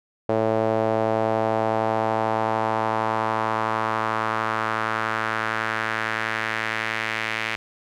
sawtooth tone with band-pass filter sweep, 110.8 Hz, A2, 13 cents sharp, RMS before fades -24 dBFS, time 0.29-7.56 s, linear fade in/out 5 ms, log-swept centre 560 to 2200 Hz, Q 2.2, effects none

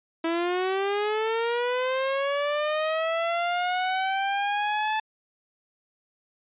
sawtooth linear sweep, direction up, 326.3 to 873 Hz, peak -20 dBFS, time 0.24-5 s, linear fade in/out 5 ms, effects resampled to 8000 Hz

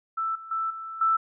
sine tone with level steps, 1324 Hz, E6, 7 cents sharp, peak -25 / -39 / -25 / -34 / -19 dBFS, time 0.17-1.17 s, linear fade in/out 10 ms, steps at 0.35 / 0.51 / 0.7 / 1.01 s, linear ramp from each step 5 ms, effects none

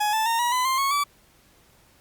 40% pulse tone with pitch steps, 840 / 878.7 / 919.2 / 961.6 / 1005.9 / 1052.2 / 1100.7 / 1151.5 Hz, G#5 / A5 / A#5 / B5 / B5 / C6 / C#6 / D6, +19 / -3 / -25 / -46 / +31 / +9 / -13 / -34 cents, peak -20 dBFS, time 0-1.04 s, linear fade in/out 10 ms, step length 130 ms, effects pink hiss -58 dBFS RMS until 2 s + Opus 48 kbps

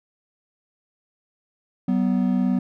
triangle tone pair together, 189.4 / 247.5 Hz, F#3 / B3, +41 / +4 cents, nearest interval perfect fourth, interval 463 cents, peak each -19 dBFS, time 1.88-2.59 s, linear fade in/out 5 ms, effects none

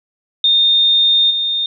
sine tone with level steps, 3650 Hz, A#7, 37 cents flat, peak -9 / -15 dBFS, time 0.44-1.66 s, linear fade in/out 2 ms, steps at 1.3 s, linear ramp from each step 10 ms, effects none

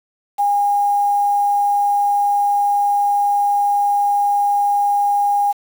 sine tone with quantisation, 814 Hz, G#5, 35 cents flat, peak -13 dBFS, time 0.38-5.53 s, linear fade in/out 20 ms, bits 6, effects none

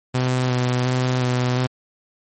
sawtooth tone with vibrato, 126 Hz, B2, 35 cents sharp, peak -14 dBFS, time 0.14-1.67 s, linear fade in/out 10 ms, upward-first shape square, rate 1.4 Hz, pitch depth 16 cents each way, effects MP3 32 kbps

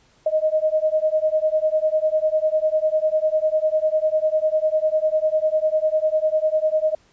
sine beating tone pair, 618 / 628 Hz, D#5 / D#5, -12 / +16 cents, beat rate 10 Hz, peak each -20 dBFS, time 0.26-6.95 s, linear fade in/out 5 ms, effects pink hiss -58 dBFS RMS until 7.12 s + resampled to 16000 Hz

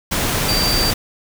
sine tone in noise, 4667 Hz, D8, 12 cents flat, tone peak -18 dBFS, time 0.48-0.91 s, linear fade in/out 10 ms, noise pink, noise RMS -19 dBFS, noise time 0.11-0.94 s, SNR -2 dB, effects none

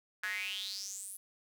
square tone with high-pass filter sweep, 98.5 Hz, G2, 9 cents sharp, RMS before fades -40 dBFS, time 0.23-1.17 s, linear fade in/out 5 ms, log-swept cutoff 1600 to 11000 Hz, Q 7.6, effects none

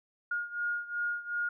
sine beating tone pair, 1426 / 1428.7 Hz, F6 / F6, +36 / +39 cents, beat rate 2.7 Hz, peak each -33 / -36 dBFS, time 0.31-1.49 s, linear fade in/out 5 ms, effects none

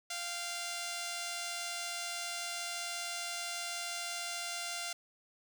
5% pulse tone pair together, 694.8 / 781 Hz, F5 / G5, -9 / -7 cents, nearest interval major second, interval 202 cents, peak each -26 / -37 dBFS, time 0.1-4.93 s, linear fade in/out 5 ms, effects none

